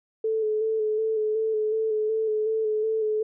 sine tone with vibrato, 435.3 Hz, A4, 19 cents flat, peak -22 dBFS, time 0.24-3.23 s, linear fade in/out 5 ms, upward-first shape square, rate 2.7 Hz, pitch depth 24 cents each way, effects none

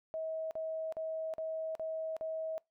sine tone bursts, 640 Hz, D#5, 49 cents sharp, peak -35 dBFS, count 6, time 0.14-2.58 s, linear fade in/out 0 ms, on 370 ms, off 44 ms, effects noise-tail reverb RT60 0.2 s tail -24 dB re dry

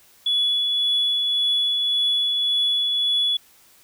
sine tone with tremolo, 3407 Hz, G#7, 44 cents sharp, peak -16 dBFS, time 0.26-3.37 s, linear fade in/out 5 ms, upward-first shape triangle, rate 1.8 Hz, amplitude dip 30%, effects tanh soft clip ceiling -13 dBFS + white hiss -54 dBFS RMS until 3.83 s

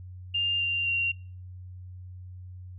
sine tone with pitch steps, 2802 / 2781 / 2760 Hz, F7 / F7 / F7, +5 / -8 / -21 cents, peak -24 dBFS, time 0.34-1.12 s, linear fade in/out 10 ms, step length 260 ms, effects noise-tail reverb RT60 0.4 s tail -23 dB re dry + added 91 Hz sine -40 dBFS peak until 2.78 s

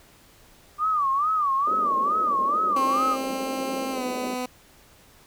sine tone with vibrato, 1174.7 Hz, D6, in tune, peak -20 dBFS, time 0.78-3.17 s, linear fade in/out 50 ms, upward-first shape sine, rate 2.3 Hz, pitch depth 160 cents each way
white band-pass noise, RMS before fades -36 dBFS, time 1.67-4.35 s, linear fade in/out 5 ms, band 190 to 620 Hz, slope 96 dB/octave
15% pulse tone with pitch glide, 265.8 to 251.3 Hz, C4 to B3, +27 to +30 cents, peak -21 dBFS, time 2.76-4.46 s, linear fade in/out 5 ms, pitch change -97 cents, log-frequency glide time 3.91-4.03 s
effects pink hiss -54 dBFS RMS until 5.26 s

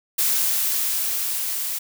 blue noise with level ramp, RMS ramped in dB -20 to -27 dBFS, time 0.18-1.79 s, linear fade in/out 10 ms, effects none

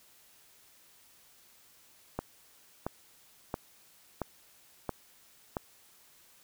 click train, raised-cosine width 1 ms, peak -18 dBFS, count 6, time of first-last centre 2.19-5.568 s, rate 1.48 Hz, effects white hiss -61 dBFS RMS until 6.43 s

